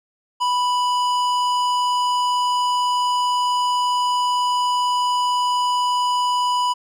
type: tone with hard clipping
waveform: sine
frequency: 987.8 Hz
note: B5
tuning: in tune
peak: -19 dBFS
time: 0.4-6.74 s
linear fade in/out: 20 ms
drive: 13 dB
effects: none